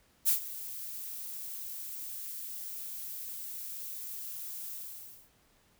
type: noise with ADSR envelope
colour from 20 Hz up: violet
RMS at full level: -24 dBFS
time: 0.25-5.3 s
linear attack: 34 ms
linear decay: 110 ms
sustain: -17 dB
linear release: 570 ms
effects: pink hiss -67 dBFS RMS until 5.79 s